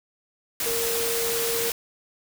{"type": "tone in noise", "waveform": "sine", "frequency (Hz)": 463.2, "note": "A#4", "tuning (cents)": -11, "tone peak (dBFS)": -27, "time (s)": [0.66, 1.7], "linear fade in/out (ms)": 2, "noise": "white", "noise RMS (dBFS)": -27, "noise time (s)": [0.6, 1.72], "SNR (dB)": -3, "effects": []}